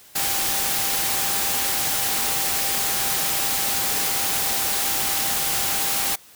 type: tone in noise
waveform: sine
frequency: 790 Hz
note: G5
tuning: 13 cents sharp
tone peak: -34 dBFS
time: 0.15-6.16 s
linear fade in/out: 10 ms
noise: white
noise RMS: -23 dBFS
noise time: 0.15-6.16 s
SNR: -14 dB
effects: white hiss -49 dBFS RMS until 6.35 s